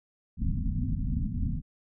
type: low-pass noise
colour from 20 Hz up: pink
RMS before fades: -29 dBFS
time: 0.37-1.62 s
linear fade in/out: 50 ms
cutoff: 260 Hz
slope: 96 dB/octave
effects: none